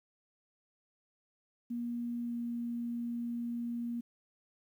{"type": "tone with pitch glide", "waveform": "sine", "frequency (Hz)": [238.1, 236.7], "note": ["A#3", "A#3"], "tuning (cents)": [37, 27], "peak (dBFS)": -34, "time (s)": [1.7, 4.01], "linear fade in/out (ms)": 10, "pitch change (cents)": -10, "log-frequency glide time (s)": [2.24, 2.33], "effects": ["11-bit"]}